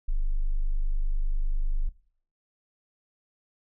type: tone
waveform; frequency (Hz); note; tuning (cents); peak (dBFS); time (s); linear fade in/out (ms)
sine; 25.02; G0; +36; -21; 0.08-1.89; 10
effects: noise-tail reverb RT60 0.5 s tail -17 dB re dry + tanh soft clip ceiling -17 dBFS